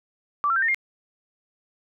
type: tone with pitch steps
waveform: sine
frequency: 1163 / 1351.5 / 1570.5 / 1824.9 / 2121 Hz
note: D6 / E6 / G6 / A#6 / C7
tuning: -17 / +43 / +3 / -37 / +23 cents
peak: -19 dBFS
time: 0.44-0.745 s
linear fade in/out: 0 ms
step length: 61 ms
effects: none